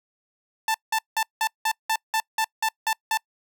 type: tone bursts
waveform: sawtooth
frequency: 885 Hz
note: A5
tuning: 10 cents sharp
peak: -17 dBFS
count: 11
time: 0.68-3.173 s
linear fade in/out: 2 ms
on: 63 ms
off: 180 ms
effects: noise-tail reverb RT60 0.1 s tail -26 dB re dry